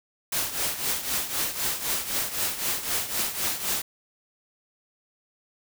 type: noise with tremolo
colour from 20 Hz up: white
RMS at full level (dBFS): -25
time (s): 0.32-3.82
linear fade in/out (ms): 5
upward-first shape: triangle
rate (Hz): 3.9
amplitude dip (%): 75
effects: none